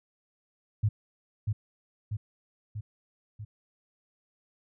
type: tone with echo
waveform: sine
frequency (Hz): 106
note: G#2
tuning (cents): +36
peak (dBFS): -21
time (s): 0.83-0.89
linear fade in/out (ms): 10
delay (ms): 640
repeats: 4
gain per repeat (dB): -4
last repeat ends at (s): 3.45
effects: none